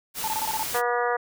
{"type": "noise", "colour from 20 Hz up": "white", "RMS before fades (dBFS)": -31, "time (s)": [0.14, 0.82], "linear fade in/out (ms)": 50}
{"type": "tone bursts", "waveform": "sine", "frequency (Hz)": 880, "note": "A5", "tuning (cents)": 0, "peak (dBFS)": -25, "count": 7, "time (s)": [0.24, 0.63], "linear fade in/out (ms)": 0, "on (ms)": 36, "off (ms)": 23}
{"type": "harmonic tone", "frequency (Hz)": 241.5, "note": "B3", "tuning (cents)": -39, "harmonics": [2, 3, 4, 5, 6, 7, 8], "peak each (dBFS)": [-26, -28, -30, -30, -33, -33, -35], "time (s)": [0.74, 1.17], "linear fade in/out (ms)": 10}
{"effects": []}